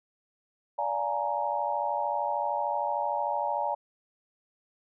sine chord, Bb dominant seventh, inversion first, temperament just, 582.7 / 699.2 / 839.1 / 932.3 Hz, D5 / F5 / Ab5 / Bb5, -14 / +2 / +18 / 0 cents, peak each -33 / -35 / -31 / -31 dBFS, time 0.78-3.75 s, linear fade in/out 10 ms, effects none

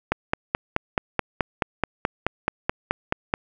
click train, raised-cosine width 0.5 ms, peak -5 dBFS, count 16, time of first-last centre 0.12-3.339 s, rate 4.66 Hz, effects none

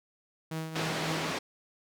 sawtooth tone with tremolo, 160 Hz, D#3, 49 cents sharp, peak -28 dBFS, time 0.51-1.32 s, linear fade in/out 5 ms, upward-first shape triangle, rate 3.8 Hz, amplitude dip 60%
pink band-pass noise, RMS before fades -34 dBFS, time 0.75-1.39 s, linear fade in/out 10 ms, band 230 to 4900 Hz, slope 12 dB/octave
effects none

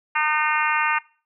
harmonic tone, 304.8 Hz, D#4, 36 cents flat, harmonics 3 / 4 / 5 / 6 / 7 / 8 / 9, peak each -24 / -25 / -26 / -27 / -27 / -28 / -29 dBFS, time 0.15-0.99 s, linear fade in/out 10 ms, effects noise-tail reverb RT60 0.4 s tail -21 dB re dry

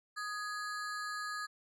square ring-modulated tone, 1458 Hz, F#6, 26 cents flat, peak -35 dBFS, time 0.16-1.47 s, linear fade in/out 20 ms, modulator 214 Hz, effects low-pass 9000 Hz 12 dB/octave

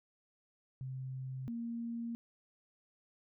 sine tone pair in turn, 130.81 / 233.1 Hz, C3 / A#3, 0 / 0 cents, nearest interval minor seventh, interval 1000 cents, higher second, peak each -39 / -37 dBFS, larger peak second, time 0.81-1.48 / 1.48-2.15 s, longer neither, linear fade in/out 0 ms, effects none

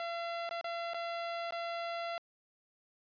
sawtooth tone with dropouts, 680 Hz, F5, 46 cents flat, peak -32 dBFS, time 0-2.18 s, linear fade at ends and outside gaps 1 ms, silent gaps 0.492-0.51 / 0.612-0.643 / 0.935-0.944 / 1.508-1.523 s, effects resampled to 11025 Hz

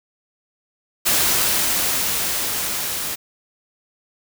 white noise with level ramp, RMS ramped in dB -17 to -26 dBFS, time 1.05-3.16 s, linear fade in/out 20 ms, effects none

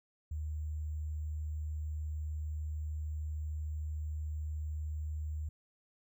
sine tone with sample-and-hold, 76.6 Hz, D#2, 27 cents flat, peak -35 dBFS, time 0.31-5.49 s, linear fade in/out 5 ms, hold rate 7350 Hz, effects none

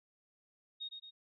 sine tone with echo, 3729 Hz, A#7, in tune, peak -39 dBFS, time 0.8-0.89 s, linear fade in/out 20 ms, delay 110 ms, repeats 2, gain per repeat -5 dB, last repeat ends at 1.11 s, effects none

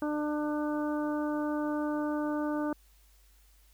harmonic tone, 298.9 Hz, D4, 31 cents sharp, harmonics 1 / 2 / 3 / 4 / 5, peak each -30 / -36 / -40 / -42 / -44 dBFS, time 0.02-2.73 s, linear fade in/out 2 ms, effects added 50 Hz sine -59 dBFS peak until 3.73 s + white hiss -66 dBFS RMS until 3.73 s

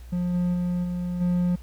triangle tone with level steps, 177.5 Hz, F3, 28 cents sharp, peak -21 / -19 / -21 / -24 / -18 dBFS, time 0.12-1.56 s, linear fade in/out 10 ms, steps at 0.33 / 0.53 / 0.83 / 1.2 s, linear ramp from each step 20 ms, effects added 60 Hz sine -39 dBFS peak until 1.62 s + pink hiss -56 dBFS RMS until 1.62 s

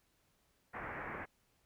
white low-pass noise, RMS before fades -44 dBFS, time 0.73-1.26 s, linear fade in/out 20 ms, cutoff 2100 Hz, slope 48 dB/octave, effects pink hiss -75 dBFS RMS until 1.65 s

